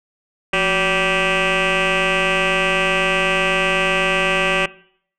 sine tone with frequency modulation, 1560 Hz, G6, 9 cents flat, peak -12 dBFS, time 0.53-4.66 s, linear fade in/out 5 ms, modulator 198 Hz, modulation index 6.8, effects noise-tail reverb RT60 0.6 s tail -22 dB re dry + tanh soft clip ceiling -14 dBFS

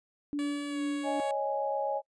sine tone with tremolo, 290 Hz, D4, 22 cents flat, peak -28 dBFS, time 0.33-1.2 s, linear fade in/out 0 ms, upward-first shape sine, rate 2.3 Hz, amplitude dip 50%
10% pulse tone with pitch glide, 572 to 557.3 Hz, D5 to C#5, -46 to +9 cents, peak -32 dBFS, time 0.39-1.31 s, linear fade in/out 0 ms, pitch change -45 cents, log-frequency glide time 0.68-0.81 s
sine chord, C# suspended second, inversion none, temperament equal, 554.4 / 622.3 / 830.6 Hz, C#5 / D#5 / G#5, 0 / 0 / 0 cents, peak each -32 / -35 / -32 dBFS, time 1.03-2.02 s, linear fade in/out 50 ms
effects noise-tail reverb RT60 0.1 s tail -25 dB re dry + resampled to 22050 Hz

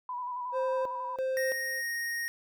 sine tone with vibrato, 987.8 Hz, B5, in tune, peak -33 dBFS, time 0.09-1.16 s, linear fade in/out 2 ms, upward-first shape square, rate 11 Hz, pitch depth 28 cents each way
triangle tone with tremolo, 523.3 Hz, C5, in tune, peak -26 dBFS, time 0.52-1.83 s, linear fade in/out 50 ms, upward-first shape square, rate 1.5 Hz, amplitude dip 80%
square tone, 1864.7 Hz, A#6, in tune, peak -32 dBFS, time 1.37-2.28 s, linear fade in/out 0 ms
effects none

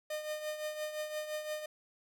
45% pulse tone with tremolo, 610 Hz, D#5, 34 cents flat, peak -34 dBFS, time 0.1-1.66 s, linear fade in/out 5 ms, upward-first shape triangle, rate 5.8 Hz, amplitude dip 65%, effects none

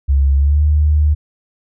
sine tone with pitch glide, 68.9 to 75.14 Hz, C#2 to D2, -10 to +40 cents, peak -9 dBFS, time 0.08-1.15 s, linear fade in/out 20 ms, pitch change +150 cents, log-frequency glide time 0.36-0.62 s, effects none

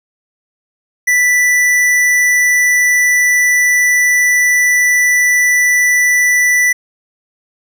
sine tone with tanh clipping, 1975.5 Hz, B6, in tune, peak -10 dBFS, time 1.07-6.73 s, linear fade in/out 10 ms, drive 17 dB, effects none

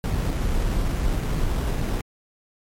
brown noise with sample-and-hold, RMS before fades -23 dBFS, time 0.04-2.01 s, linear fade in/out 0 ms, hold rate 4410 Hz, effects MP3 64 kbps

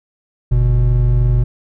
triangle tone pair together, 48.42 / 121.9 Hz, G1 / B2, -21 / -22 cents, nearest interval octave + major third, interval 1599 cents, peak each -11 dBFS, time 0.51-1.44 s, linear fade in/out 10 ms, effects none

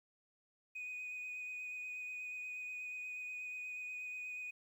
sine tone with vibrato, 2489 Hz, D#7, in tune, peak -40 dBFS, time 0.75-4.51 s, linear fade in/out 10 ms, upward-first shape sine, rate 8.3 Hz, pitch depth 15 cents each way, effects tanh soft clip ceiling -40 dBFS + 12-bit

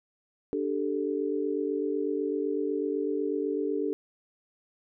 sine chord, D suspended fourth, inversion none, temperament equal, 293.7 / 392 / 440 Hz, D4 / G4 / A4, 0 / 0 / 0 cents, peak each -31 dBFS, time 0.53-3.93 s, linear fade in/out 0 ms, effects none

